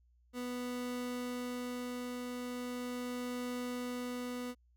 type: tone with tremolo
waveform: 30% pulse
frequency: 246.9 Hz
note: B3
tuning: in tune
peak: -34 dBFS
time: 0.33-4.55 s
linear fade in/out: 50 ms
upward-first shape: triangle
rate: 0.39 Hz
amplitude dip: 25%
effects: added 60 Hz sine -65 dBFS peak until 4.76 s